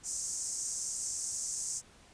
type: band-pass noise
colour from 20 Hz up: pink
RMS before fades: -37 dBFS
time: 0.03-1.82 s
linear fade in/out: 50 ms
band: 6000 to 8700 Hz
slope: 48 dB/octave
effects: pink hiss -59 dBFS RMS until 2.13 s + resampled to 22050 Hz